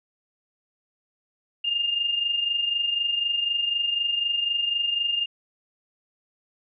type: tone pair together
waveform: sine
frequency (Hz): 2794 / 2818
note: F7 / F7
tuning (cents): 0 / +15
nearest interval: unison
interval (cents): 15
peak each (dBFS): -30 / -23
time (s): 1.64-5.26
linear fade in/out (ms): 10
effects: none